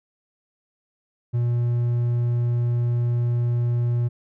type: tone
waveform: triangle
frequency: 119.9 Hz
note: A#2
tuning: 49 cents sharp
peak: -17 dBFS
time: 1.33-4.09 s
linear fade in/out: 20 ms
effects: none